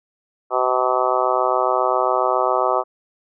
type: harmonic tone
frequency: 127.3 Hz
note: C3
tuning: 47 cents flat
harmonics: 3 / 4 / 5 / 6 / 7 / 8 / 9 / 10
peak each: -25 / -24 / -22 / -24 / -25 / -27 / -23 / -26 dBFS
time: 0.5-2.84 s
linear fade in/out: 50 ms
effects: none